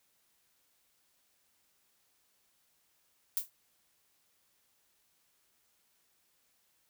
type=noise with exponential decay; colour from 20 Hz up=violet; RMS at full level=-28 dBFS; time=3.37-3.5 s; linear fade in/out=1 ms; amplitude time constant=27 ms; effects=white hiss -73 dBFS RMS until 6.89 s